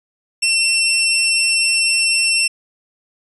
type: tone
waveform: 20% pulse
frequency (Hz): 2704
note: E7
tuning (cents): +43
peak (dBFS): -9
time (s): 0.42-2.48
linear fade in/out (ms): 10
effects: resampled to 32000 Hz